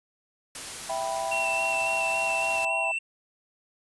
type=noise; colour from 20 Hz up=white; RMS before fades=-37 dBFS; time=0.55-2.65 s; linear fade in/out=2 ms
type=chord; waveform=sine; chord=E minor; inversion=none; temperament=equal; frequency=659.3 / 784 / 987.8 Hz; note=E5 / G5 / B5; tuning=0 / 0 / 0 cents; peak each=-31 / -31 / -34 dBFS; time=0.89-2.92 s; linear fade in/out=10 ms
type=tone with vibrato; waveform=triangle; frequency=2701 Hz; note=E7; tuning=42 cents sharp; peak=-25 dBFS; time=1.31-2.99 s; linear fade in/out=10 ms; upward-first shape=square; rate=3.6 Hz; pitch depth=16 cents each way
effects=resampled to 24000 Hz